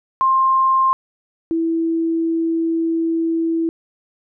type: tone pair in turn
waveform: sine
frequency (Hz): 1057 / 328.9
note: C6 / E4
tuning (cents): +17 / -4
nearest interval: octave + minor sixth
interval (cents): 2021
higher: first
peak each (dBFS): -12 / -16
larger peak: first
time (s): 0.21-0.93 / 1.51-3.69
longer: second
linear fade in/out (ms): 0
effects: none